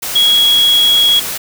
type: tone in noise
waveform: sine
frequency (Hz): 3322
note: G#7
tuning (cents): 0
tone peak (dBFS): -7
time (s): 0.15-1.2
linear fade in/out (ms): 10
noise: white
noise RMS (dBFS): -21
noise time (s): 0.02-1.38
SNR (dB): +11
effects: none